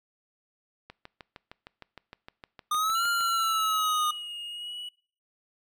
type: click train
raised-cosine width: 0.3 ms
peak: -27 dBFS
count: 16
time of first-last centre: 0.9-3.208 s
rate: 6.5 Hz
type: exponential two-way sweep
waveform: square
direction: up then down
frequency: 1212 to 1400 to 1222 Hz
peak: -25 dBFS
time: 2.71-4.11 s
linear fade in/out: 5 ms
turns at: 3.07 s
type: tone with vibrato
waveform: triangle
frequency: 2895 Hz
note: F#7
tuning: 38 cents flat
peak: -34 dBFS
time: 2.95-4.89 s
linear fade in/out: 5 ms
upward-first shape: sine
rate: 1.2 Hz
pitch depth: 24 cents each way
effects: noise-tail reverb RT60 0.5 s tail -23 dB re dry